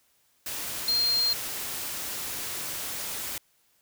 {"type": "tone in noise", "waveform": "sine", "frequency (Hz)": 4200, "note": "C8", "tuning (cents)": 6, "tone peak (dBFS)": -22, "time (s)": [0.88, 1.33], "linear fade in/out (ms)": 2, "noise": "white", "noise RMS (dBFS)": -34, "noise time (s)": [0.46, 3.38], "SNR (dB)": 9, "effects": ["white hiss -67 dBFS RMS until 3.81 s"]}